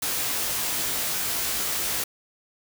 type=noise with comb filter; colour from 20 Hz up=white; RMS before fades=-27 dBFS; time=0.02-2.04 s; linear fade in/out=5 ms; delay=18 ms; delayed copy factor=+0.75; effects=none